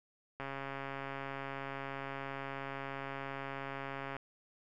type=click train; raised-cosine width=0.5 ms; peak=-26 dBFS; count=517; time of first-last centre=0.4-4.166 s; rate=137 Hz; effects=none